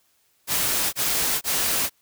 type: noise bursts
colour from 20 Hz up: white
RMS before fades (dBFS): -23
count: 3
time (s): 0.47-1.898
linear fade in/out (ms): 50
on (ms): 460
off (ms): 24
effects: white hiss -65 dBFS RMS until 2.01 s